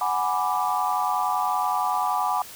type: chord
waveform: sine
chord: G# half-diminished seventh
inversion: third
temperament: equal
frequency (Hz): 740 / 830.6 / 987.8 / 1174.7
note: F#5 / G#5 / B5 / D6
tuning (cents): 0 / 0 / 0 / 0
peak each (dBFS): -27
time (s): 0.01-2.42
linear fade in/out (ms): 2
effects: white hiss -42 dBFS RMS until 2.55 s